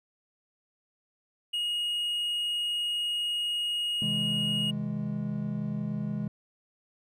triangle tone, 2876 Hz, F#7, 50 cents flat, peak -26 dBFS, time 1.53-4.71 s, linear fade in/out 10 ms
triangle chord, C augmented, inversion none, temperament equal with one note detuned, 130.81 / 161.42 / 207.7 Hz, C3 / E3 / G#3, 0 / -36 / 0 cents, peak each -34 / -33 / -30 dBFS, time 4.02-6.28 s, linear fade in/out 2 ms
effects none

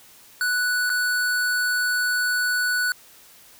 square tone with dropouts, 1480 Hz, F#6, in tune, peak -21 dBFS, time 0.41-2.92 s, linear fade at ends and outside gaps 1 ms, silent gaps 0.895-0.9 s, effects white hiss -50 dBFS RMS until 3.59 s

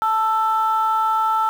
sine tone pair together, 880 / 1325.8 Hz, A5 / E6, 0 / +10 cents, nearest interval perfect fifth, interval 710 cents, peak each -18 dBFS, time 0.02-1.49 s, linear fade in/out 0 ms, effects tanh soft clip ceiling -10 dBFS + 7-bit

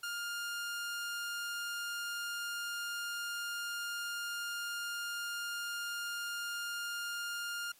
sawtooth tone, 1408 Hz, F6, 14 cents sharp, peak -33 dBFS, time 0.03-7.72 s, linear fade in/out 5 ms, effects white hiss -63 dBFS RMS until 7.79 s + MP3 64 kbps

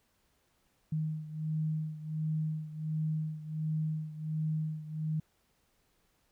sine beating tone pair, 155.56 / 156.96 Hz, D#3 / D#3, 0 / +15 cents, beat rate 1.4 Hz, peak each -33 / -37 dBFS, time 0.92-5.2 s, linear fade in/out 5 ms, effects pink hiss -73 dBFS RMS until 6.31 s

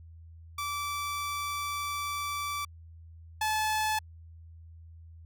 sawtooth tone pair in turn, 1161 / 863.8 Hz, D6 / A5, -20 / -32 cents, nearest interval perfect fourth, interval 512 cents, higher first, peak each -28 / -23 dBFS, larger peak second, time 0.58-2.65 / 3.41-3.99 s, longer first, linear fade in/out 5 ms, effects added 82 Hz sine -47 dBFS peak until 5.25 s

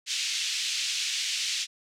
pink band-pass noise, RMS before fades -30 dBFS, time 0.06-1.67 s, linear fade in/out 50 ms, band 2600 to 6900 Hz, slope 24 dB/octave, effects none

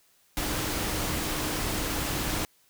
sine tone in noise, 306.7 Hz, D#4, 25 cents flat, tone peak -38 dBFS, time 0.37-2.45 s, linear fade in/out 0 ms, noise pink, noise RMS -30 dBFS, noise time 0.37-2.45 s, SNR -11 dB, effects white hiss -64 dBFS RMS until 2.69 s

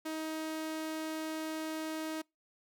sawtooth tone, 315.5 Hz, D#4, 24 cents sharp, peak -32 dBFS, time 0.05-2.22 s, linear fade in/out 10 ms, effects noise-tail reverb RT60 0.2 s tail -25 dB re dry

